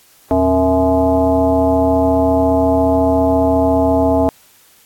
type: tone with frequency modulation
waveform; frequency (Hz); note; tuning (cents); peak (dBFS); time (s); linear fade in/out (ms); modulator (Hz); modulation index
sine; 462.8; A#4; -13; -10; 0.31-4.29; 0; 192; 1.8
effects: white hiss -49 dBFS RMS until 4.85 s + AAC 64 kbps